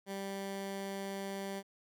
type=tone; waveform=15% pulse; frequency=196 Hz; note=G3; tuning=in tune; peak=-32 dBFS; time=0.06-1.63 s; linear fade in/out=50 ms; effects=none